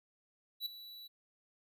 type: tone with ADSR envelope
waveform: square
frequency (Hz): 3941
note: B7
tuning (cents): -4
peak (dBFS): -34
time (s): 0.6-1.08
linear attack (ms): 59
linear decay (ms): 8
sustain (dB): -15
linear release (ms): 17
effects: none